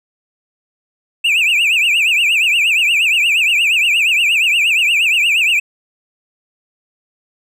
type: tone with vibrato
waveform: triangle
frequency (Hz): 2589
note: E7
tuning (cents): -32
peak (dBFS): -9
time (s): 1.24-5.6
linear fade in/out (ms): 10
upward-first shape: triangle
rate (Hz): 8.5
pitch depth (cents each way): 210
effects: none